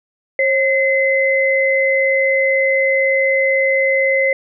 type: tone pair together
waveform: sine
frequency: 539 / 2049 Hz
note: C#5 / C7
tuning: -49 / -37 cents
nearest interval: octave + major seventh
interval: 2312 cents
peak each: -15 dBFS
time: 0.39-4.33 s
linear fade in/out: 2 ms
effects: none